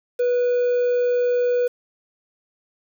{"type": "tone with quantisation", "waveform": "triangle", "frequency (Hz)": 490, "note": "B4", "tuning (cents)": -14, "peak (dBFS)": -15, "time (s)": [0.19, 1.68], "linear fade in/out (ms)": 10, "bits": 7, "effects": []}